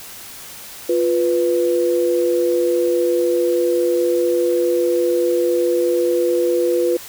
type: tone pair together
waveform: sine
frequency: 349.6 / 494.4 Hz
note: F4 / B4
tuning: +2 / +2 cents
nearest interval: tritone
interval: 600 cents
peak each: -17 dBFS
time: 0.89-6.97 s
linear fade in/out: 5 ms
effects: white hiss -36 dBFS RMS until 7.08 s